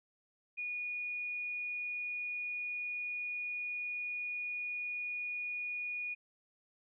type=tone; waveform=sine; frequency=2453 Hz; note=D#7; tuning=25 cents flat; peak=-36 dBFS; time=0.57-6.15 s; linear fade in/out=20 ms; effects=none